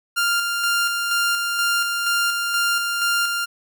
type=tone with tremolo; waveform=sawtooth; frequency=1396.9 Hz; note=F6; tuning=in tune; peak=-14 dBFS; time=0.16-3.46 s; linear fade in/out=20 ms; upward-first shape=square; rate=2.1 Hz; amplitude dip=35%; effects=none